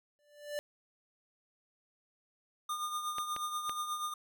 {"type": "tone with exponential growth", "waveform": "square", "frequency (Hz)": 587.3, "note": "D5", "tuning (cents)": 0, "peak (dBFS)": -33, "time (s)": [0.19, 0.59], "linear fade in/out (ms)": 0, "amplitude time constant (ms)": 85}
{"type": "tone with tremolo", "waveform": "square", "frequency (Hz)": 1215, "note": "D#6", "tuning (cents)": -42, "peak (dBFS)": -33, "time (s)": [2.69, 4.14], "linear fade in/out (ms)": 5, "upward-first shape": "triangle", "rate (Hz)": 8.3, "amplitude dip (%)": 60}
{"type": "clicks", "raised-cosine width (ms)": 0.3, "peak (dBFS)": -24, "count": 3, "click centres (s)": [3.184, 3.364, 3.695]}
{"effects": []}